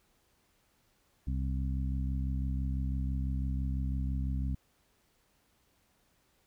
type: harmonic tone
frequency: 66 Hz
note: C2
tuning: 16 cents sharp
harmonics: 1 / 2 / 3 / 4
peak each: -31 / -37 / -41 / -43 dBFS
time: 1.27-4.55 s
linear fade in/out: 5 ms
effects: pink hiss -71 dBFS RMS until 6.46 s